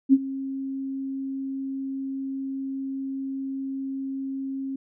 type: tone with ADSR envelope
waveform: sine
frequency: 269.5 Hz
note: C#4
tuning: 49 cents flat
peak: -10 dBFS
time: 0.09-4.76 s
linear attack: 40 ms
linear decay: 44 ms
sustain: -18 dB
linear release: 5 ms
effects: none